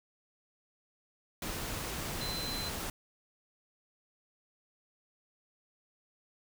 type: tone in noise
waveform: sine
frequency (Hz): 4061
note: B7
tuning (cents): +48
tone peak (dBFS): -38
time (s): 2.21-2.69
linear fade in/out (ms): 2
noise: pink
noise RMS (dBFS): -38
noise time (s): 1.42-2.9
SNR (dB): -3
effects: none